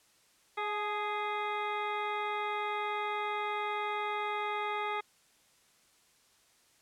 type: harmonic tone with a mistuned harmonic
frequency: 415.3 Hz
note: G#4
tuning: in tune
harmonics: 1 / 2 / 3 / 4 / 5 / 6 / 8 / 9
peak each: -39 / -36 / -37 / -47 / -40 / -46 / -50 / -51 dBFS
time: 0.57-5.01 s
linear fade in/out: 10 ms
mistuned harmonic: 2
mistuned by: +31 cents
effects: white hiss -66 dBFS RMS until 6.81 s + low-pass 10000 Hz 12 dB/octave